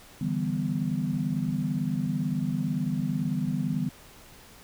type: chord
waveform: sine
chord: E minor seventh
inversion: third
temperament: equal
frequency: 146.83 / 164.81 / 196 / 246.9 Hz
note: D3 / E3 / G3 / B3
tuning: 0 / 0 / 0 / 0 cents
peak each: -31 dBFS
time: 0.21-3.89 s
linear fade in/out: 5 ms
effects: pink hiss -51 dBFS RMS until 4.63 s